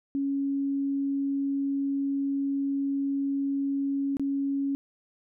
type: tone with dropouts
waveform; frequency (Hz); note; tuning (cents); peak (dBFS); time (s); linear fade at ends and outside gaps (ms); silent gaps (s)
sine; 277.2; C#4; 0; -25; 0.15-4.75; 0; 4.169-4.196
effects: none